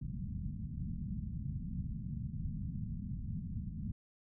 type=low-pass noise; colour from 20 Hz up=white; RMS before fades=-40 dBFS; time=0.01-3.92 s; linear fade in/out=5 ms; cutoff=210 Hz; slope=48 dB/octave; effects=none